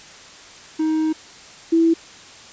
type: tone pair in turn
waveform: triangle / sine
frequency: 314.4 / 329.8 Hz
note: D#4 / E4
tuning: +18 / +1 cents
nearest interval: minor second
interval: 83 cents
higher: second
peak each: -15 / -12 dBFS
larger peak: second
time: 0.79-1.13 / 1.72-1.94 s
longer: first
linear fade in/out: 10 ms
effects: white hiss -42 dBFS RMS until 2.52 s + resampled to 16000 Hz